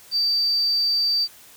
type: tone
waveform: sine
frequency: 4645 Hz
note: D8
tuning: 20 cents flat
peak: -17 dBFS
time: 0.11-1.28 s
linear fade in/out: 50 ms
effects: tanh soft clip ceiling -14 dBFS + white hiss -48 dBFS RMS until 1.56 s